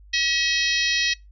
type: harmonic tone with a mistuned harmonic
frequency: 640 Hz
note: D#5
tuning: 49 cents sharp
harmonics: 3 / 4 / 5 / 6 / 7 / 8 / 9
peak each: -25 / -26 / -27 / -28 / -28 / -29 / -30 dBFS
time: 0.13-1.14 s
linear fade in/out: 10 ms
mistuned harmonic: 7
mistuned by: -46 cents
effects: noise-tail reverb RT60 0.2 s tail -24 dB re dry + added 50 Hz sine -45 dBFS peak until 1.31 s